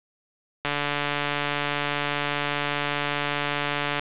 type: click train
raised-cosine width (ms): 0.3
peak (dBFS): -9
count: 486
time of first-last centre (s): 0.65-3.995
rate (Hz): 145
effects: resampled to 8000 Hz + 8-bit